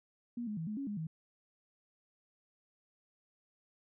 sine tone with pitch steps, 238.6 / 210.7 / 162.3 / 212.4 / 276.8 / 206.6 / 159.6 Hz, A#3 / G#3 / E3 / G#3 / C#4 / G#3 / D#3, +41 / +25 / -27 / +39 / -2 / -9 / +44 cents, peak -36 dBFS, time 0.37-1.07 s, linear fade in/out 5 ms, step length 100 ms, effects none

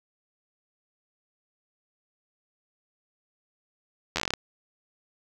slowing click train, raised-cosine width 0.2 ms, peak -9 dBFS, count 10, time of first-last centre 4.16-4.337 s, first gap 11 ms, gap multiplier 1.14, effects none

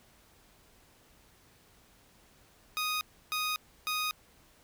15% pulse tone bursts, 1244.5 Hz, D#6, in tune, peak -24 dBFS, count 3, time 2.77-4.11 s, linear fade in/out 0 ms, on 240 ms, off 310 ms, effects pink hiss -62 dBFS RMS until 4.63 s

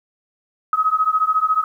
sine beating tone pair, 1264 / 1278 Hz, D#6 / D#6, +27 / +46 cents, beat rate 14 Hz, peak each -18 dBFS, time 0.73-1.64 s, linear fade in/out 2 ms, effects 9-bit

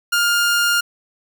sawtooth tone, 1409 Hz, F6, 15 cents sharp, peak -11 dBFS, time 0.12-0.81 s, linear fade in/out 10 ms, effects none

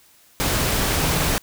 sine tone in noise, 160 Hz, D#3, 49 cents sharp, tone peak -27 dBFS, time 0.94-1.29 s, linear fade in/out 0 ms, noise pink, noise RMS -21 dBFS, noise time 0.4-1.38 s, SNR -9 dB, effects white hiss -54 dBFS RMS until 1.42 s

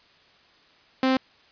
sawtooth tone, 261.6 Hz, C4, in tune, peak -15 dBFS, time 1.03-1.17 s, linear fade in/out 2 ms, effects white hiss -57 dBFS RMS until 1.51 s + resampled to 11025 Hz

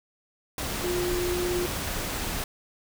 sine tone in noise, 355.3 Hz, F4, 30 cents sharp, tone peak -26 dBFS, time 0.84-1.66 s, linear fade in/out 2 ms, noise pink, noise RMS -31 dBFS, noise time 0.58-2.44 s, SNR +2 dB, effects none

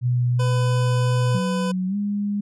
sine tone with vibrato, 123 Hz, B2, 7 cents flat, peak -17 dBFS, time 0.01-1.4 s, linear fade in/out 50 ms, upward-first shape triangle, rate 2.9 Hz, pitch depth 8 cents each way
25% pulse tone, 502 Hz, B4, 28 cents sharp, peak -22 dBFS, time 0.39-1.72 s, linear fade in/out 10 ms
sine tone with pitch glide, 185 to 204.1 Hz, F#3 to G#3, 0 to -30 cents, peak -21 dBFS, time 1.34-2.41 s, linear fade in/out 10 ms, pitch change +170 cents, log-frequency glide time 1.87-1.96 s
effects resampled to 24000 Hz

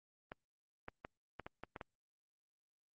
clicks, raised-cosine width 0.5 ms, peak -30 dBFS, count 8, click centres 0.319 / 0.884 / 1.049 / 1.397 / 1.465 / 1.636 / 1.762 / 1.812 s, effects Opus 32 kbps

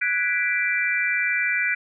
sine chord, G# half-diminished seventh, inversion third, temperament equal, 1480 / 1661.2 / 1975.5 / 2349 Hz, F#6 / G#6 / B6 / D7, 0 / 0 / 0 / 0 cents, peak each -26 / -30 / -25 / -24 dBFS, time 0.01-1.75 s, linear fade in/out 10 ms, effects none

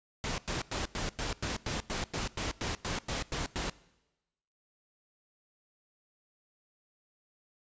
pink noise bursts, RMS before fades -34 dBFS, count 15, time 0.24-3.698 s, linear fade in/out 0 ms, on 140 ms, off 97 ms, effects noise-tail reverb RT60 1.0 s tail -21 dB re dry + resampled to 16000 Hz

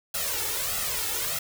white noise with flanger, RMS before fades -29 dBFS, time 0.14-1.39 s, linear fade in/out 5 ms, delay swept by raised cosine 1.5 to 2.28 ms, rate 1.6 Hz, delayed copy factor +0.8, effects none

